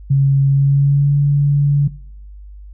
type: tone with pitch glide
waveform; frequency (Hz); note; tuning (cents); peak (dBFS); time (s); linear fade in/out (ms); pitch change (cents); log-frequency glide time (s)
sine; 137.7 to 143.13; C#3 to D3; -11 to -44; -9; 0.1-1.88; 10; +67; 0.46-1.17
effects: noise-tail reverb RT60 0.6 s tail -19 dB re dry + added 50 Hz sine -33 dBFS peak until 2.73 s